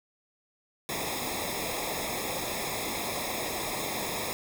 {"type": "noise with comb filter", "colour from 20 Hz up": "pink", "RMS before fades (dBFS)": -33, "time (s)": [0.89, 4.33], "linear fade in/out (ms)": 0, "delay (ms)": 0.67, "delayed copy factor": -0.85, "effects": []}